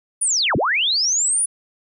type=linear two-way sweep; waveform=sine; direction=down then up; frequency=9956 to 77.78 to 9956 Hz; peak=-16 dBFS; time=0.21-1.46 s; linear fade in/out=10 ms; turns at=0.56 s; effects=none